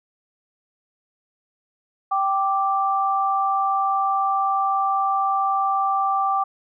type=tone pair together; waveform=sine; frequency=780.5 / 1174.7 Hz; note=G5 / D6; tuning=-8 / 0 cents; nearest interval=perfect fifth; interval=708 cents; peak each=-21 dBFS; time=2.11-6.44 s; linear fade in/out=10 ms; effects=none